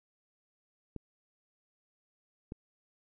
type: clicks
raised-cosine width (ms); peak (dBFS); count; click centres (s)
3; -27; 2; 0.963 / 2.521
effects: none